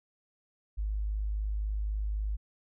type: tone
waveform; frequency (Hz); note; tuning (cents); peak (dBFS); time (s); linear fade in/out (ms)
sine; 51.91; G#1; 0; -29; 0.77-2.37; 20
effects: none